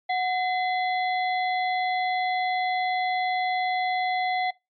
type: harmonic tone with a mistuned harmonic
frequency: 680 Hz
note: F5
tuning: 46 cents flat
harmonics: 1 / 3 / 5 / 6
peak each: -23 / -29 / -38 / -40 dBFS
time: 0.09-4.51 s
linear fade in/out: 10 ms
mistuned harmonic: 1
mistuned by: +140 cents
effects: noise-tail reverb RT60 0.2 s tail -22 dB re dry + MP3 96 kbps